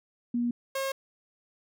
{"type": "tone pair in turn", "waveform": ["sine", "sawtooth"], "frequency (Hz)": [239.6, 539.8], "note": ["A#3", "C#5"], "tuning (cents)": [48, -46], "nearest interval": "octave + major second", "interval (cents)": 1406, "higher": "second", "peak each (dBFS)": -25, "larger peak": "neither", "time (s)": [[0.34, 0.51], [0.75, 0.92]], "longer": "neither", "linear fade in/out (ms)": 5, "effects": []}